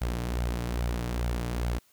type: tone with flanger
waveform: sawtooth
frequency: 59.5 Hz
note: A#1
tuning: 36 cents sharp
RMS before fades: -30 dBFS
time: 0.01-1.79 s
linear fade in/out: 10 ms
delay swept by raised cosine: 1.3 to 6.9 ms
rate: 2.4 Hz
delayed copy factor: +0.5
effects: white hiss -64 dBFS RMS until 1.92 s